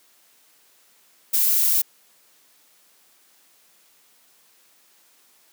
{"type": "noise", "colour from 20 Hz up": "violet", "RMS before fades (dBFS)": -19, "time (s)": [1.33, 1.82], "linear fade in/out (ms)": 10, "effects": ["white hiss -58 dBFS RMS until 5.52 s", "high-pass 200 Hz 12 dB/octave"]}